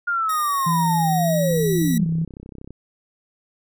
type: linear sweep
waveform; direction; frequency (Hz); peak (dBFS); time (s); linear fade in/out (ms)
sine; down; 1426 to 170.1; -19; 0.07-2.06; 10
type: tone with pitch glide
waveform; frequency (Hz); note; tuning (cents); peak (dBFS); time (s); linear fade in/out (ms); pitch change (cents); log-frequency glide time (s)
5% pulse; 1864.7 to 1939.4; A#6 to B6; 0 to -32; -19; 0.29-1.98; 5; +68; 0.96-1.72
type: tone with vibrato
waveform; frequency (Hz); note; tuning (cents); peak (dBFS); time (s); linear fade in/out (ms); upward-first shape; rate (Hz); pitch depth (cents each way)
sine; 165.2; E3; +4; -19; 0.66-2.25; 10; triangle; 1.8; 26
type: click train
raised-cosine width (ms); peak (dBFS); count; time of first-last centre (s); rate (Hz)
3; -25; 40; 1.51-2.706; 32.6
effects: none